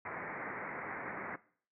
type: low-pass noise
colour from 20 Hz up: white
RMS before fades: -42 dBFS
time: 0.05-1.36 s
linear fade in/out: 5 ms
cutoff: 2200 Hz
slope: 96 dB/octave
effects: noise-tail reverb RT60 0.5 s tail -19 dB re dry + high-pass 150 Hz 12 dB/octave